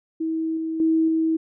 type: tone with level steps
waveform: sine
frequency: 322.1 Hz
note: E4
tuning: 40 cents flat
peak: -22 / -24 / -16 / -18 dBFS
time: 0.2-1.37 s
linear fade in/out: 10 ms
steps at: 0.57 / 0.8 / 1.08 s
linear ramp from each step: 2 ms
effects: none